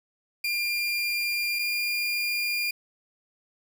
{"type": "tone pair in turn", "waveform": "30% pulse", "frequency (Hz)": [2397, 2409], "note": ["D7", "D7"], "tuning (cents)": [35, 43], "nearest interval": "unison", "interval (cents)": 8, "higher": "second", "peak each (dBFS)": -23, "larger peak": "neither", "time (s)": [[0.44, 1.59], [1.59, 2.71]], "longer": "first", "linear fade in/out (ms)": 5, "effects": []}